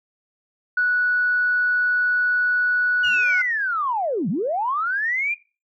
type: tone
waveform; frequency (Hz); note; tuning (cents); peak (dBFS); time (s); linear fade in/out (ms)
sine; 1473; F#6; -8; -16; 0.77-3.42; 5
type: linear two-way sweep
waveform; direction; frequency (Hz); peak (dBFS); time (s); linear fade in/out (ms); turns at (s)
sine; down then up; 2925 to 149.6 to 2453; -20; 3.03-5.35; 20; 4.29
effects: noise-tail reverb RT60 0.3 s tail -19 dB re dry + tanh soft clip ceiling -10 dBFS